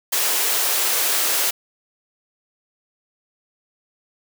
white high-pass noise, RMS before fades -20 dBFS, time 0.12-1.51 s, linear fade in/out 10 ms, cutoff 350 Hz, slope 24 dB/octave, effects none

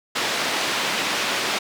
white band-pass noise, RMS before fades -24 dBFS, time 0.15-1.59 s, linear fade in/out 10 ms, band 210 to 3600 Hz, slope 12 dB/octave, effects none

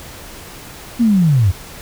sine linear sweep, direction down, 244.1 to 83.7 Hz, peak -9 dBFS, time 0.99-1.52 s, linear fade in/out 20 ms, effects pink hiss -35 dBFS RMS until 1.81 s

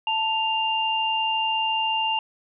sine tone pair together, 885.7 / 2794 Hz, A5 / F7, +11 / 0 cents, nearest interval octave + minor sixth, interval 1989 cents, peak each -24 dBFS, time 0.07-2.19 s, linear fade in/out 2 ms, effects none

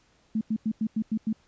sine tone bursts, 218.9 Hz, A3, 9 cents flat, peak -23 dBFS, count 7, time 0.35-1.329 s, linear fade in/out 5 ms, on 61 ms, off 92 ms, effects pink hiss -64 dBFS RMS until 1.47 s + resampled to 16000 Hz

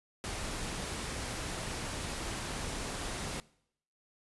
pink noise, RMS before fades -38 dBFS, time 0.24-3.4 s, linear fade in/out 0 ms, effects noise-tail reverb RT60 0.7 s tail -22 dB re dry + resampled to 24000 Hz

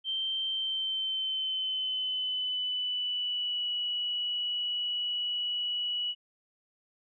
sine tone with pitch glide, 3129 to 2936 Hz, G7 to F#7, -4 to -14 cents, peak -29 dBFS, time 0.04-6.15 s, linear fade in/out 50 ms, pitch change -110 cents, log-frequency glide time 0.47-3.7 s, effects none

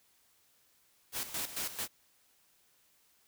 white noise with tremolo, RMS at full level -36 dBFS, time 1.12-1.88 s, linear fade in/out 50 ms, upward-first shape square, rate 4.5 Hz, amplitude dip 70%, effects white hiss -69 dBFS RMS until 3.27 s

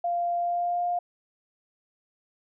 sine tone with pitch glide, 695 to 705.1 Hz, F5 to F5, -9 to +16 cents, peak -24 dBFS, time 0.04-0.99 s, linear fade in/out 5 ms, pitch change +25 cents, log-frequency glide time 0.37-0.86 s, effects none

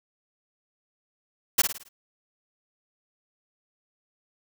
white noise with echo, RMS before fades -18 dBFS, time 1.58-1.62 s, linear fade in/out 10 ms, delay 54 ms, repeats 5, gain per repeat -7 dB, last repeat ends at 1.89 s, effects none

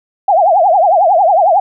sine tone with vibrato, 726 Hz, F#5, 33 cents flat, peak -6 dBFS, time 0.28-1.6 s, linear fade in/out 5 ms, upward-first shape triangle, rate 11 Hz, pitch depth 270 cents each way, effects none

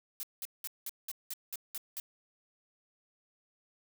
blue noise bursts, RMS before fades -39 dBFS, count 9, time 0.2-1.999 s, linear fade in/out 0 ms, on 31 ms, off 190 ms, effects none

